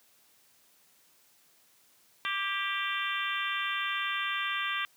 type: harmonic tone with a mistuned harmonic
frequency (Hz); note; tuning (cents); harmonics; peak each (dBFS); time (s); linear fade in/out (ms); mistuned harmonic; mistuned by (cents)
392; G4; 0; 3 / 4 / 5 / 6 / 7 / 8 / 9; -35 / -36 / -37 / -38 / -38 / -39 / -40; 2.25-4.85; 0; 4; +33
effects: white hiss -64 dBFS RMS until 4.96 s + high-pass 100 Hz 12 dB/octave